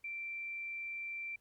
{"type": "tone", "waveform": "sine", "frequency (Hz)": 2349, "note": "D7", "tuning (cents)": 0, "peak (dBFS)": -39, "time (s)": [0.04, 1.36], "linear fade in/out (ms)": 5, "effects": ["pink hiss -75 dBFS RMS until 1.4 s"]}